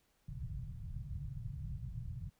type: low-pass noise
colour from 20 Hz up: white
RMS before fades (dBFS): -43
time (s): 0.28-2.3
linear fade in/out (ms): 5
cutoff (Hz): 150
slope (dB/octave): 48
effects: pink hiss -75 dBFS RMS until 2.39 s